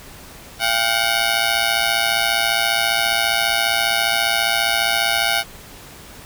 10% pulse ring-modulated tone, 740 Hz, F#5, in tune, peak -5 dBFS, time 0.59-5.44 s, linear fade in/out 50 ms, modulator 57.4 Hz, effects pink hiss -40 dBFS RMS until 6.25 s

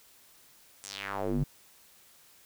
square tone with band-pass filter sweep, 49.58 Hz, G1, 20 cents sharp, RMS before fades -33 dBFS, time 0.83-1.44 s, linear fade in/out 10 ms, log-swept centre 8900 to 140 Hz, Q 2.6, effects white hiss -59 dBFS RMS until 2.45 s

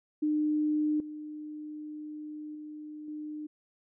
sine tone with level steps, 302.8 Hz, D#4, 47 cents flat, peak -25 / -38 / -40 / -36 dBFS, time 0.22-3.47 s, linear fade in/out 10 ms, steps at 1 / 2.55 / 3.08 s, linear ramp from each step 2 ms, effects none

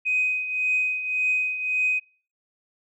sine tone with tremolo, 2508 Hz, D#7, 13 cents sharp, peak -18 dBFS, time 0.05-2 s, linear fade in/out 20 ms, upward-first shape triangle, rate 1.8 Hz, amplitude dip 70%, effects noise-tail reverb RT60 0.4 s tail -24 dB re dry + tanh soft clip ceiling -14 dBFS

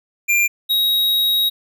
square tone pair in turn, 2385 / 3803 Hz, D7 / A#7, +26 / +34 cents, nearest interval minor sixth, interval 808 cents, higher second, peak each -14 / -15 dBFS, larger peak first, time 0.28-0.48 / 0.69-1.5 s, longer second, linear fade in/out 20 ms, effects none

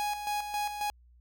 45% pulse tone with tremolo, 830.6 Hz, G#5, in tune, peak -29 dBFS, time 0-0.9 s, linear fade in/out 0 ms, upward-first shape square, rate 3.7 Hz, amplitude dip 55%, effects added 60 Hz sine -56 dBFS peak until 1.2 s

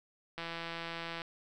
click train, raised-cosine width 0.3 ms, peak -24 dBFS, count 141, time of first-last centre 0.38-1.218 s, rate 167 Hz, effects none

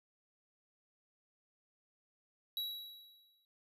square tone with exponential decay, 3891 Hz, B7, 27 cents flat, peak -35 dBFS, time 2.57-3.45 s, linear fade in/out 1 ms, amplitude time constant 190 ms, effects resampled to 32000 Hz

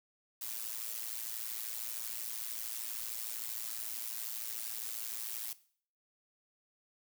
blue noise with amplitude modulation, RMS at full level -37 dBFS, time 0.41-5.53 s, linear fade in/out 5 ms, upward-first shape sine, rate 113 Hz, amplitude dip 80%, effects noise-tail reverb RT60 0.5 s tail -17 dB re dry

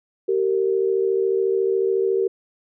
sine tone pair together, 386.1 / 460.1 Hz, G4 / A#4, -26 / -23 cents, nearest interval minor third, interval 303 cents, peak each -19 / -22 dBFS, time 0.28-2.28 s, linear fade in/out 10 ms, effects none

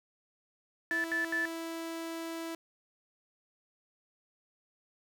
sawtooth tone, 329.6 Hz, E4, in tune, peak -33 dBFS, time 0.91-2.55 s, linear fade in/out 2 ms
sine tone bursts, 1746 Hz, A6, 14 cents flat, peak -29 dBFS, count 3, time 0.91-1.454 s, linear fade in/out 0 ms, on 130 ms, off 77 ms
effects 11-bit

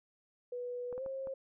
sine tone with pitch glide, 490.7 to 535.1 Hz, B4 to C5, -11 to +39 cents, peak -37 dBFS, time 0.52-1.34 s, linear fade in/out 5 ms, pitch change +150 cents, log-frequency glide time 0.94-1.03 s
clicks, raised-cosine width 1 ms, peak -35 dBFS, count 4, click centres 0.927 / 0.979 / 1.062 / 1.272 s
effects none

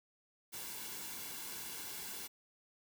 white noise with comb filter, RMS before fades -45 dBFS, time 0.52-2.28 s, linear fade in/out 20 ms, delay 1.6 ms, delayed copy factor -0.55, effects none

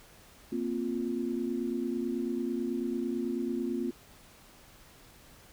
sine chord, Bb suspended second, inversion none, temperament just, 233.1 / 262.2 / 349.6 Hz, Bb3 / C4 / F4, 0 / +4 / +2 cents, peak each -34 dBFS, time 0.52-3.91 s, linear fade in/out 5 ms, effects pink hiss -56 dBFS RMS until 5.52 s

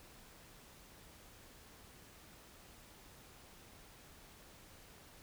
silence, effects pink hiss -59 dBFS RMS until 5.22 s

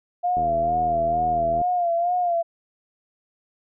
sine tone with vibrato, 698.5 Hz, F5, in tune, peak -19 dBFS, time 0.23-2.43 s, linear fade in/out 20 ms, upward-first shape sine, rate 2.2 Hz, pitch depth 60 cents each way
click train, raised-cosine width 2 ms, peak -20 dBFS, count 101, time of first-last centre 0.37-1.615 s, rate 80.3 Hz
effects none

